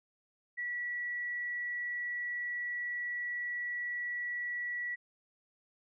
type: tone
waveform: sine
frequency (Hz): 1942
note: B6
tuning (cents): -30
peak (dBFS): -34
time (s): 0.57-4.96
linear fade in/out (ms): 20
effects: none